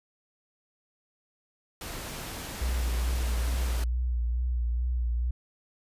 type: noise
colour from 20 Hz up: pink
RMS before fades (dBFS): -38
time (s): 1.81-3.84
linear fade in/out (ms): 2
type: tone with vibrato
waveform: sine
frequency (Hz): 60.2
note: B1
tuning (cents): -44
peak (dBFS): -25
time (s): 2.61-5.31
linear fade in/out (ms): 5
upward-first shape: sine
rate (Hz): 2.3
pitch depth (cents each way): 46
effects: resampled to 32000 Hz